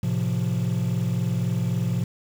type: chord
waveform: triangle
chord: F major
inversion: first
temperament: equal with one note detuned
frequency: 110.77 / 130.81 / 174.61 Hz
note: A2 / C3 / F3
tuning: +12 / 0 / 0 cents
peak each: -23 dBFS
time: 0.03-2.04 s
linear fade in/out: 5 ms
effects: tanh soft clip ceiling -16 dBFS + 7-bit